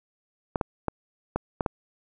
clicks, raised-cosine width 1 ms, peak -11 dBFS, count 6, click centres 0.558 / 0.612 / 0.883 / 1.36 / 1.608 / 1.662 s, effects none

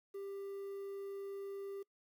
triangle tone with quantisation, 395.4 Hz, G4, 15 cents sharp, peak -40 dBFS, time 0.14-1.83 s, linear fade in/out 10 ms, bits 11, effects noise-tail reverb RT60 0.1 s tail -25 dB re dry

